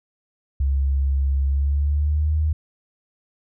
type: tone with pitch glide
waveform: sine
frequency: 68.4 to 77.22 Hz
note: C#2 to D#2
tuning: -23 to -13 cents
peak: -17 dBFS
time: 0.6-2.53 s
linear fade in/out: 5 ms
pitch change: +210 cents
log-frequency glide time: 1.46-2.36 s
effects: none